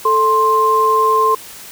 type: tone pair together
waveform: sine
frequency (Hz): 440 / 1051.7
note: A4 / C6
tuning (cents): 0 / +9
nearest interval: octave + minor third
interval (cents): 1509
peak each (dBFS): -16 / -11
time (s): 0.05-1.35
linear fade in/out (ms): 5
effects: white hiss -35 dBFS RMS until 1.71 s